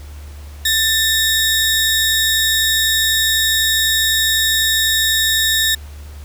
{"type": "tone pair together", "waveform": "sawtooth", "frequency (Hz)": [1780, 3772], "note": ["A6", "A#7"], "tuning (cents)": [20, 20], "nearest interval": "octave + minor second", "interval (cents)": 1300, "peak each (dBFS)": -13, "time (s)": [0.65, 5.75], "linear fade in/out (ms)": 5, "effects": ["added 73 Hz sine -31 dBFS peak until 6.24 s", "pink hiss -44 dBFS RMS until 6.24 s"]}